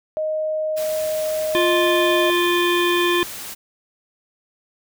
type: tone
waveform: sine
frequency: 622.3 Hz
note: D#5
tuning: in tune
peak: -20 dBFS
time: 0.17-2.3 s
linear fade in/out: 0 ms
type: noise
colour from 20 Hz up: white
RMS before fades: -33 dBFS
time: 0.76-3.55 s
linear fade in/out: 20 ms
type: harmonic tone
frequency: 350 Hz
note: F4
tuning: 4 cents sharp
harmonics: 1 / 3 / 5 / 7 / 9 / 10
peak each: -18 / -23 / -25 / -26 / -28 / -28 dBFS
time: 1.55-3.23 s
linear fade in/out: 0 ms
effects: none